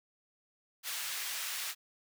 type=high-pass noise; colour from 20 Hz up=pink; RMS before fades=-38 dBFS; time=0.83-1.75 s; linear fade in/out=50 ms; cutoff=1800 Hz; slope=12 dB/octave; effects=none